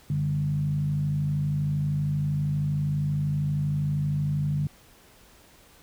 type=tone with frequency modulation; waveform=sine; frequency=146.83 Hz; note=D3; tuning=in tune; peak=-23 dBFS; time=0.1-4.67 s; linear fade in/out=2 ms; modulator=52.7 Hz; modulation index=0.59; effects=pink hiss -55 dBFS RMS until 5.82 s